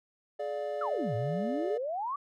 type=chord; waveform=triangle; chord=D diminished; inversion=second; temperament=just; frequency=422.9 / 587.3 / 704.8 Hz; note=Ab4 / D5 / F5; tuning=+31 / 0 / +16 cents; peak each=-36 / -32 / -38 dBFS; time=0.39-1.78 s; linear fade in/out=10 ms
type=exponential two-way sweep; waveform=sine; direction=down then up; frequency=1427 to 107.6 to 1177 Hz; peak=-31 dBFS; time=0.81-2.16 s; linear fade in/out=5 ms; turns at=1.15 s
effects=none